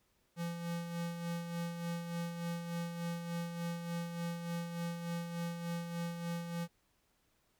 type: tone with tremolo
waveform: square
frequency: 170.3 Hz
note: F3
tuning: 43 cents flat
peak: -36 dBFS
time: 0.36-6.68 s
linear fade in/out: 50 ms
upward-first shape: sine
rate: 3.4 Hz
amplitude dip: 50%
effects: pink hiss -75 dBFS RMS until 7.59 s